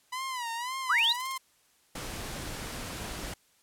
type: tone with vibrato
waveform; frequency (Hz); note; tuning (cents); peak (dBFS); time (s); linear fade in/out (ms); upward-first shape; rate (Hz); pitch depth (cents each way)
sawtooth; 987.8; B5; 0; -29; 0.12-1.38; 10; sine; 1.9; 130
type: linear sweep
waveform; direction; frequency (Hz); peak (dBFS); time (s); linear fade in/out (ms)
sine; up; 1018 to 4124; -22; 0.89-1.13; 10
type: noise bursts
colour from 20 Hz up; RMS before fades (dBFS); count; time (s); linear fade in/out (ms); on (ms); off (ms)
violet; -37; 8; 0.98-1.38; 5; 22; 32
type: noise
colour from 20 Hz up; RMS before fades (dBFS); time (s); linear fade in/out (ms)
pink; -38; 1.95-3.34; 5
effects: white hiss -66 dBFS RMS until 3.62 s + low-pass 12000 Hz 12 dB/octave